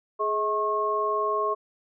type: tone cluster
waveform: sine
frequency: 420.7 / 640 / 1085 Hz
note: G#4 / D#5 / C#6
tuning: +22 / +49 / -37 cents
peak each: -28 / -31 / -25 dBFS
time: 0.19-1.55 s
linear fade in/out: 20 ms
effects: none